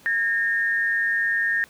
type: tone pair together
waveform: sine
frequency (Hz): 1629.9 / 1830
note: G#6 / A#6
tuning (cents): -33 / -32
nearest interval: major second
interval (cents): 201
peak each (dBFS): -25 / -21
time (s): 0.06-1.64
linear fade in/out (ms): 0
effects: pink hiss -52 dBFS RMS until 1.69 s + high-pass 100 Hz 12 dB/octave